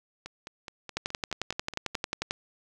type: two click trains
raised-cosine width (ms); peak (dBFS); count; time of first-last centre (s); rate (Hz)
0.2; -12 / -22; 16 / 9; 0.97-2.309 / 0.26-1.948; 11.2 / 4.74
effects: none